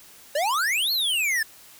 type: exponential two-way sweep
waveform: square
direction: up then down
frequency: 554.4 to 4403 to 1709 Hz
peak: -22 dBFS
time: 0.35-1.43 s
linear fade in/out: 5 ms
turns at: 0.92 s
effects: white hiss -49 dBFS RMS until 1.79 s